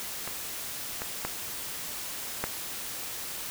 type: clicks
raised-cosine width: 0.5 ms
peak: -20 / -18 / -15 / -12 dBFS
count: 4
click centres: 0.276 / 1.019 / 1.25 / 2.44 s
effects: white hiss -37 dBFS RMS until 3.5 s